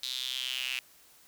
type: tone with high-pass filter sweep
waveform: sawtooth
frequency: 128.7 Hz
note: C3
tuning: 28 cents flat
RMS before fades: -35 dBFS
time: 0.03-0.79 s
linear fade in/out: 2 ms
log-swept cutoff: 3900 to 2600 Hz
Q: 6
effects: white hiss -59 dBFS RMS until 1.27 s